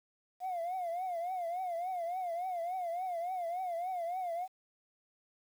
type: tone with vibrato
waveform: sine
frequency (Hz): 710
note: F5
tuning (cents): +28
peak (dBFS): -32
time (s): 0.4-4.48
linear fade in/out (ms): 50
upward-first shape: triangle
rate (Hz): 3.5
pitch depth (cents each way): 130
effects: tanh soft clip ceiling -32 dBFS + 10-bit